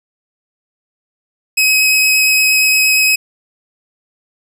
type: tone with vibrato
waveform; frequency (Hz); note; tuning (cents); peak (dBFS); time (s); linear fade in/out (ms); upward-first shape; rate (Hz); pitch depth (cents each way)
sawtooth; 2544; D#7; +38; -6; 1.57-3.16; 10; triangle; 8.6; 10
effects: none